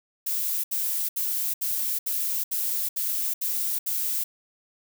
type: noise bursts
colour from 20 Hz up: violet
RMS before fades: -27 dBFS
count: 9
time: 0.26-4.24 s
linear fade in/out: 10 ms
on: 380 ms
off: 70 ms
effects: none